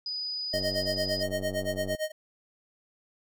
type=tone; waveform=sine; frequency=4964 Hz; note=D#8; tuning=5 cents flat; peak=-31 dBFS; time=0.06-1.23 s; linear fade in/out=2 ms
type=tone with tremolo; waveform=square; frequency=621 Hz; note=D#5; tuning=3 cents flat; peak=-27 dBFS; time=0.53-2.12 s; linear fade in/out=10 ms; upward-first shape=sine; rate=8.8 Hz; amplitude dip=95%
type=click train; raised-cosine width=2 ms; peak=-24 dBFS; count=135; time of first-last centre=0.54-1.949 s; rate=95.1 Hz
effects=none